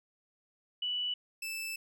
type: tone pair in turn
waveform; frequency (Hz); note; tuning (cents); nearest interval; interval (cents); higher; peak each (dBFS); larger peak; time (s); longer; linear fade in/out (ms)
sine / sawtooth; 2960 / 2637; F#7 / E7; 0 / 0; major second; 200; first; -31 / -33; first; 0.82-1.14 / 1.42-1.76; second; 5
effects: none